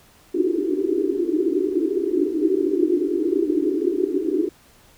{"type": "band-pass noise", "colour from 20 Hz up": "white", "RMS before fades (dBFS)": -21, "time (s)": [0.34, 4.49], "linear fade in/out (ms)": 10, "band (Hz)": [290, 400], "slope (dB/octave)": 96, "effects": ["pink hiss -53 dBFS RMS until 4.97 s"]}